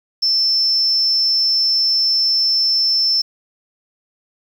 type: tone with amplitude modulation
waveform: sine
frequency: 5320 Hz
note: E8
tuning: 15 cents sharp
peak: -11 dBFS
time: 0.22-3.22 s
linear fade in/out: 10 ms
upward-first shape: sine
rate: 274 Hz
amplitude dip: 45%
effects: 7-bit